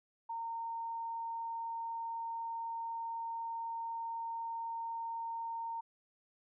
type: tone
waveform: sine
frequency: 918 Hz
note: A#5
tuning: 27 cents flat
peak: -37 dBFS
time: 0.29-5.81 s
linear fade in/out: 10 ms
effects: none